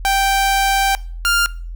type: tone pair in turn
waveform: sawtooth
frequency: 783 / 1399.6 Hz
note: G5 / F6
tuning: -2 / +3 cents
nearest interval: minor seventh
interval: 1005 cents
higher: second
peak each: -10 dBFS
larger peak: neither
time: 0.05-0.95 / 1.25-1.46 s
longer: first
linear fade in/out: 0 ms
effects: noise-tail reverb RT60 0.4 s tail -21 dB re dry + added 42 Hz sine -26 dBFS peak until 1.75 s